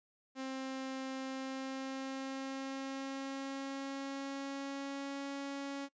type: tone with pitch glide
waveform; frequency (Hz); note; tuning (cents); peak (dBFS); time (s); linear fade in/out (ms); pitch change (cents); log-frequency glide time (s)
sawtooth; 264.6 to 278.1; C4 to C#4; +20 to +6; -35; 0.35-5.89; 50; +86; 1.26-5.29
effects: noise-tail reverb RT60 0.1 s tail -21 dB re dry + resampled to 16000 Hz